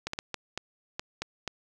clicks, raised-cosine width 0.2 ms, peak -15 dBFS, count 8, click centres 0.07 / 0.134 / 0.189 / 0.343 / 0.576 / 0.995 / 1.22 / 1.477 s, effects none

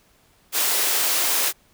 white high-pass noise, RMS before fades -21 dBFS, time 0.52-1.53 s, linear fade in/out 50 ms, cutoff 330 Hz, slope 24 dB/octave, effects pink hiss -59 dBFS RMS until 1.73 s

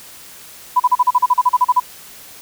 sine tone bursts, 993 Hz, B5, 9 cents sharp, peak -8 dBFS, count 14, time 0.76-1.801 s, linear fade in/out 10 ms, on 40 ms, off 37 ms, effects white hiss -39 dBFS RMS until 2.41 s

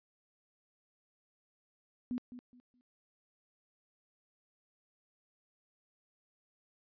sine tone with echo, 246.9 Hz, B3, in tune, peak -33 dBFS, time 2.11-2.18 s, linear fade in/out 0 ms, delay 210 ms, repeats 3, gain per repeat -12 dB, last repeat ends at 2.81 s, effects resampled to 11025 Hz

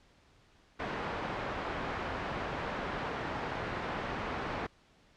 white low-pass noise, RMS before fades -37 dBFS, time 0.79-4.67 s, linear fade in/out 10 ms, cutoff 1300 Hz, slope 12 dB/octave, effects pink hiss -64 dBFS RMS until 5.16 s + low-pass 5000 Hz 12 dB/octave

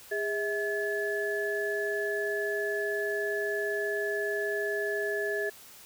sine tone cluster, 409.9 / 647 / 1716 Hz, G#4 / E5 / A6, -23 / -32 / -44 cents, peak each -31 / -36 / -32 dBFS, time 0.11-5.5 s, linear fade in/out 10 ms, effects white hiss -51 dBFS RMS until 5.85 s

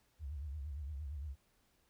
sine tone with vibrato, 72.3 Hz, D2, 27 cents flat, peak -40 dBFS, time 0.19-1.36 s, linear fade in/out 50 ms, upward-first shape triangle, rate 8.7 Hz, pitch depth 190 cents each way, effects pink hiss -74 dBFS RMS until 1.89 s

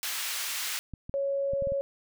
pink high-pass noise, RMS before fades -33 dBFS, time 0.03-0.79 s, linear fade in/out 0 ms, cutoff 1900 Hz, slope 12 dB/octave
clicks, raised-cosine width 5 ms, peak -27 dBFS, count 6, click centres 0.937 / 1.095 / 1.535 / 1.623 / 1.672 / 1.721 s
sine tone, 554.4 Hz, C#5, in tune, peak -26 dBFS, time 1.14-1.81 s, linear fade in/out 0 ms
effects none

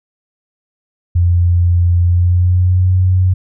sine tone with pitch glide, 87.31 to 92.23 Hz, F2 to F#2, 0 to -5 cents, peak -8 dBFS, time 1.15-3.34 s, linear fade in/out 10 ms, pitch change +95 cents, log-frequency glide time 2.03-2.92 s, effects none

